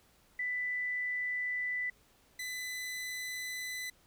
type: tone pair in turn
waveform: sine / sawtooth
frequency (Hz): 1988 / 2004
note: B6 / B6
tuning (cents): +11 / +25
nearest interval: unison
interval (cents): 14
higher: second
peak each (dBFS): -32 / -34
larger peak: first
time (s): 0.39-1.9 / 2.39-3.9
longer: neither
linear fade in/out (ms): 5
effects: pink hiss -66 dBFS RMS until 4.06 s